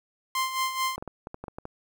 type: tone with tremolo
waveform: sawtooth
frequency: 1046.5 Hz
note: C6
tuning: in tune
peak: -20 dBFS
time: 0.35-0.96 s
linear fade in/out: 2 ms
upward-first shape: sine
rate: 4.6 Hz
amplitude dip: 65%
type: clicks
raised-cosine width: 1 ms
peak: -23 dBFS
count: 9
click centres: 0.98 / 1.025 / 1.077 / 1.271 / 1.344 / 1.44 / 1.482 / 1.585 / 1.654 s
effects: 10-bit